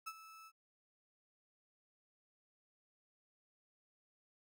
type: tone with ADSR envelope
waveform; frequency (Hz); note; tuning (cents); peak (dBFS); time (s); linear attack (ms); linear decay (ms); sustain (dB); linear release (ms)
35% pulse; 1309; E6; -13; -39; 0.06-0.52; 16; 48; -14; 52
effects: none